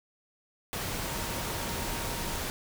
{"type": "tone in noise", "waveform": "sine", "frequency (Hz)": 932.3, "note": "A#5", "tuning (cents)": 0, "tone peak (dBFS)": -43, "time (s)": [1.05, 2.38], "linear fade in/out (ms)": 0, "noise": "pink", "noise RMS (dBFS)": -34, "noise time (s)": [0.73, 2.5], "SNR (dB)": -12, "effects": []}